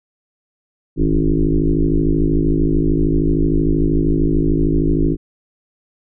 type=tone with frequency modulation; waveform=sine; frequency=155.56 Hz; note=D#3; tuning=in tune; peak=-12 dBFS; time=0.96-5.17 s; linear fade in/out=50 ms; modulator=53.1 Hz; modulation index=3.9; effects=none